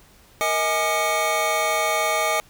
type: tone cluster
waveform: square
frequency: 467 / 633 / 833 / 1209 / 2230 Hz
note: A#4 / D#5 / G#5 / D6 / C#7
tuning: +3 / +30 / +5 / +50 / +10 cents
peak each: -33 / -25 / -28 / -26 / -27 dBFS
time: 0.41-2.4 s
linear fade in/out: 0 ms
effects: pink hiss -53 dBFS RMS until 2.49 s